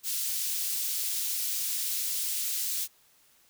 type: high-pass noise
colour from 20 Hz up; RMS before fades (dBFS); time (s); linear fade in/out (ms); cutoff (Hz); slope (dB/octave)
white; -31; 0.03-2.88; 50; 3800; 12
effects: white hiss -63 dBFS RMS until 3.49 s